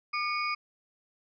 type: tone cluster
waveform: sine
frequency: 1206 / 2225 / 2450 / 4927 Hz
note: D6 / C#7 / D#7 / D#8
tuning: +46 / +6 / -27 / -18 cents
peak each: -31 / -34 / -36 / -38 dBFS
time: 0.13-0.55 s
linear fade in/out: 10 ms
effects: none